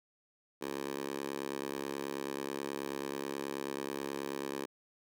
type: tone with high-pass filter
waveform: 10% pulse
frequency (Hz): 69.3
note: C#2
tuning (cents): 0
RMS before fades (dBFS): -39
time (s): 0.61-4.66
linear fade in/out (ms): 10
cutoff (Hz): 360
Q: 1.3
effects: none